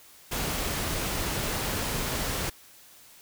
pink noise, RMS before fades -30 dBFS, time 0.31-2.5 s, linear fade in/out 10 ms, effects white hiss -53 dBFS RMS until 3.21 s

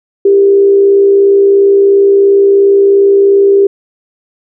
sine tone with frequency modulation, 396.8 Hz, G4, 21 cents sharp, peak -3 dBFS, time 0.25-3.67 s, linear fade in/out 5 ms, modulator 62.9 Hz, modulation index 0.29, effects none

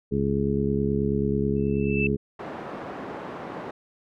harmonic tone, 69.3 Hz, C#2, in tune, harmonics 1 / 2 / 3 / 4 / 5 / 6, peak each -32 / -28 / -26 / -32 / -32 / -27 dBFS, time 0.11-2.17 s, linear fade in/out 20 ms
sine tone with exponential growth, 2644 Hz, E7, 5 cents sharp, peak -22 dBFS, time 1.56-2.07 s, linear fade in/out 5 ms, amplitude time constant 110 ms
pink band-pass noise, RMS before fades -36 dBFS, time 2.39-3.71 s, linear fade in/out 5 ms, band 220 to 1200 Hz, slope 12 dB/octave
effects none

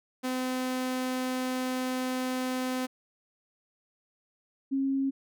sawtooth / sine tone pair in turn, 255.8 / 271 Hz, C4 / C#4, -39 / -39 cents, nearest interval minor second, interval 100 cents, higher second, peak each -25 dBFS, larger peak neither, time 0.23-2.87 / 4.71-5.11 s, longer first, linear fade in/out 20 ms, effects none

